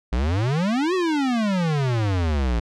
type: exponential two-way sweep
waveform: square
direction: up then down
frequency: 55 to 381.8 to 55 Hz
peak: -20 dBFS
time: 0.12-2.6 s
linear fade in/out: 10 ms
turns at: 0.94 s
effects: low-pass 5000 Hz 12 dB/octave